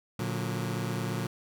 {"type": "chord", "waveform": "sawtooth", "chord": "Bb augmented", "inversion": "none", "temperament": "just", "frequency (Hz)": [116.54, 145.68, 182.1], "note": ["Bb2", "D3", "F#3"], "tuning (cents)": [0, -14, -27], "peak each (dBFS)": [-29, -32, -31], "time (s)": [0.19, 1.27], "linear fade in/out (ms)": 5, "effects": []}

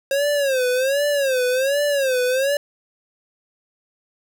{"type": "tone with vibrato", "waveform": "square", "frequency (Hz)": 539, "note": "C#5", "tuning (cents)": -49, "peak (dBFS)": -18, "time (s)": [0.11, 2.57], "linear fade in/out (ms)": 2, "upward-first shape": "sine", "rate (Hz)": 1.3, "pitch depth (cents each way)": 140, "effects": []}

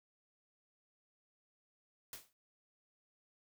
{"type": "noise with exponential decay", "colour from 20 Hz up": "white", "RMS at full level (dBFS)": -44, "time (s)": [2.13, 2.33], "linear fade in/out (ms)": 1, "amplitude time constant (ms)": 42, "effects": []}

